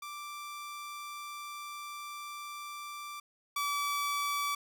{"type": "tone pair in turn", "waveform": "sawtooth", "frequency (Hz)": [1174.7, 1151.9], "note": ["D6", "D6"], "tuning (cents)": [0, -34], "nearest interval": "unison", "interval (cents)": 34, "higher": "first", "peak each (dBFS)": [-37, -27], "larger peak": "second", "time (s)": [[0.02, 3.2], [3.56, 4.55]], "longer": "first", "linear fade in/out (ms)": 5, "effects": []}